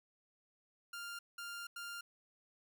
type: tone bursts at uneven times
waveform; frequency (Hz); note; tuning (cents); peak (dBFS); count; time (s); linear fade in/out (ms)
sawtooth; 1398; F6; +1; -40; 3; 0.93-1.19 / 1.38-1.67 / 1.76-2.01; 5
effects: none